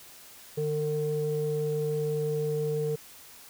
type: tone with low-pass filter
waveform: square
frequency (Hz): 151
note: D3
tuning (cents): +48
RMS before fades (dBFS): -29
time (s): 0.57-2.96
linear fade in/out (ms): 10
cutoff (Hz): 430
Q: 6.2
effects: white hiss -50 dBFS RMS until 3.49 s